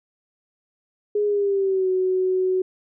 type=tone with pitch glide; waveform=sine; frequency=415.3 to 372.1 Hz; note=G#4 to F#4; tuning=0 to +10 cents; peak=-18 dBFS; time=1.15-2.62 s; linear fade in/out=5 ms; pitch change=-190 cents; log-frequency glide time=1.25-1.89 s; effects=none